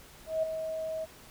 sine tone with ADSR envelope, 638 Hz, D#5, 43 cents sharp, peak -24 dBFS, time 0.26-1.06 s, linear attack 170 ms, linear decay 7 ms, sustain -8 dB, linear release 26 ms, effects pink hiss -53 dBFS RMS until 1.3 s

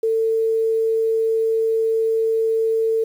sine tone, 447.7 Hz, A4, 30 cents sharp, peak -16 dBFS, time 0.03-3.04 s, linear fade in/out 5 ms, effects 8-bit

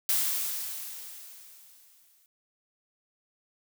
blue noise with exponential decay, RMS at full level -25 dBFS, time 0.09-2.26 s, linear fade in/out 1 ms, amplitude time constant 470 ms, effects none

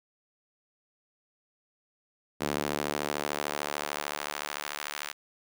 sawtooth tone with high-pass filter sweep, 73.5 Hz, D2, 2 cents sharp, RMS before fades -34 dBFS, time 2.4-5.13 s, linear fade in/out 20 ms, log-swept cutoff 260 to 1500 Hz, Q 0.77, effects none

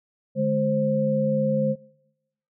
sine tone cluster, 148.2 / 211.9 / 526 Hz, D3 / G#3 / C5, +16 / +35 / +9 cents, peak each -27 / -24 / -23 dBFS, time 0.35-1.76 s, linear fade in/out 50 ms, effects noise-tail reverb RT60 1.0 s tail -25 dB re dry

